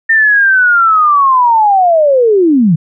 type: linear sweep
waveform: sine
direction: down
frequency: 1821 to 146.83 Hz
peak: -5 dBFS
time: 0.09-2.76 s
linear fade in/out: 10 ms
effects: none